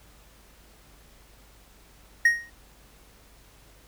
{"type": "tone with exponential decay", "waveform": "triangle", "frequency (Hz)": 1872, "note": "A#6", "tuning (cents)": 7, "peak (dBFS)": -11, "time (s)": [2.25, 2.5], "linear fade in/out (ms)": 5, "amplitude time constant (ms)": 54, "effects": ["added 50 Hz sine -56 dBFS peak until 3.87 s", "pink hiss -56 dBFS RMS until 3.87 s"]}